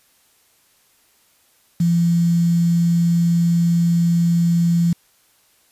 sine tone with quantisation, 170.3 Hz, F3, 43 cents flat, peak -13 dBFS, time 1.8-4.93 s, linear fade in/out 5 ms, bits 6, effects white hiss -58 dBFS RMS until 5.71 s + resampled to 32000 Hz

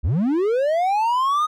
triangle linear sweep, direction up, 55 to 1256 Hz, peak -15 dBFS, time 0.03-1.47 s, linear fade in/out 20 ms, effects none

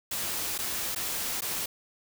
white noise with dropouts, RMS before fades -32 dBFS, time 0.11-1.66 s, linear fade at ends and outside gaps 5 ms, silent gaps 0.58-0.587 / 0.949-0.959 / 1.408-1.419 s, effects none

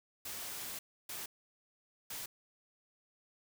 white noise bursts at uneven times, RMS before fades -43 dBFS, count 3, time 0.25-0.79 / 1.09-1.26 / 2.1-2.26 s, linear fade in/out 5 ms, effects none

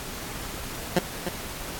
15% pulse tone with echo, 177.6 Hz, F3, 29 cents sharp, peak -11 dBFS, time 0.96-0.99 s, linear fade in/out 5 ms, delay 300 ms, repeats 1, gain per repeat -8 dB, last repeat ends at 1.29 s, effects pink hiss -36 dBFS RMS until 1.79 s + AAC 64 kbps

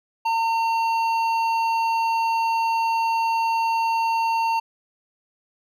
sine tone with hard clipping, 910 Hz, A#5, 42 cents flat, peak -21 dBFS, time 0.25-4.6 s, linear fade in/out 10 ms, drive 9 dB, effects none

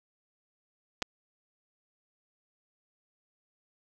clicks, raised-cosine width 0.2 ms, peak -14 / -13 dBFS, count 2, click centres 1.021 / 1.025 s, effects none

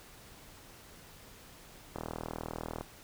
click train, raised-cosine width 1 ms, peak -23 dBFS, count 35, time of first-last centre 1.96-2.81 s, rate 40 Hz, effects pink hiss -54 dBFS RMS until 3.03 s

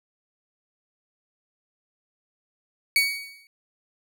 30% pulse tone with exponential decay, 2248 Hz, C#7, 24 cents sharp, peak -13 dBFS, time 2.96-3.47 s, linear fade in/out 1 ms, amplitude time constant 110 ms, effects none

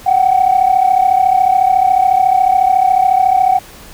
sine tone pair together, 737 / 771 Hz, F#5 / G5, -7 / -29 cents, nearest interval minor second, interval 78 cents, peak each -10 dBFS, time 0.06-3.59 s, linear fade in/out 10 ms, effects tanh soft clip ceiling -2 dBFS + pink hiss -37 dBFS RMS until 3.93 s

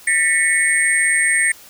sine tone cluster, 1794 / 1952 / 2205 / 8660 Hz, A6 / B6 / C#7 / C#9, +33 / -21 / -10 / -41 cents, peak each -19 dBFS, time 0.07-1.52 s, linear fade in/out 5 ms, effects white hiss -43 dBFS RMS until 1.69 s

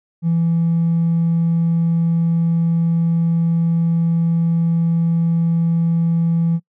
sine tone with hard clipping, 166.9 Hz, E3, 22 cents sharp, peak -14 dBFS, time 0.22-6.6 s, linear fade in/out 50 ms, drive 1 dB, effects noise-tail reverb RT60 0.1 s tail -25 dB re dry

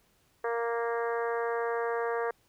harmonic tone, 233.1 Hz, A#3, in tune, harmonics 2 / 3 / 4 / 5 / 6 / 7 / 8 / 9, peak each -30 / -37 / -38 / -38 / -44 / -40 / -44 / -53 dBFS, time 0.44-2.31 s, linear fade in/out 5 ms, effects pink hiss -68 dBFS RMS until 2.48 s

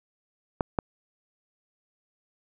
clicks, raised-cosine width 1 ms, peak -10 dBFS, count 2, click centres 0.608 / 0.788 s, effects none

